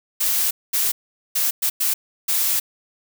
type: noise bursts at uneven times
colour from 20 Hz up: blue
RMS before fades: -20 dBFS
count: 6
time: 0.2-0.51 / 0.73-0.92 / 1.35-1.51 / 1.62-1.7 / 1.8-1.94 / 2.28-2.6 s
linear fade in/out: 10 ms
effects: none